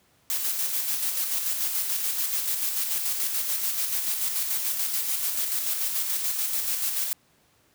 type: noise with tremolo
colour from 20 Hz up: blue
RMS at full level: -26 dBFS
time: 0.3-7.13 s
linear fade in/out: 0 ms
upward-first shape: square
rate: 6.9 Hz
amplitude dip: 35%
effects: pink hiss -63 dBFS RMS until 7.74 s + high-pass 80 Hz 12 dB/octave